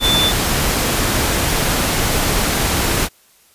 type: tone in noise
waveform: sine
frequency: 3520 Hz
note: A7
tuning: in tune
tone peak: -14 dBFS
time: 0-0.33 s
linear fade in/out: 50 ms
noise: pink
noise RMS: -17 dBFS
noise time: 0-3.09 s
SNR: 0 dB
effects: white hiss -52 dBFS RMS until 3.54 s + resampled to 32000 Hz